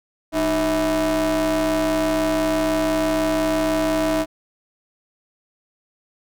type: ring-modulated tone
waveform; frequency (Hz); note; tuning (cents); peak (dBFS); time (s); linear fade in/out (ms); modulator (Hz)
45% pulse; 170; F3; -46; -15; 0.32-4.26; 50; 477
effects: none